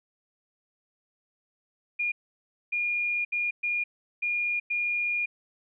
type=tone bursts at uneven times; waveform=sine; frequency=2425 Hz; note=D#7; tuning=45 cents flat; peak=-25 dBFS; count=6; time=1.99-2.12 / 2.72-3.25 / 3.32-3.51 / 3.63-3.84 / 4.22-4.6 / 4.7-5.26 s; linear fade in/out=10 ms; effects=none